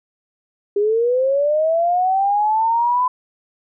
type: linear sweep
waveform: sine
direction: up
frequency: 399.9 to 1013 Hz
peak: -14 dBFS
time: 0.76-3.08 s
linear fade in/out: 5 ms
effects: none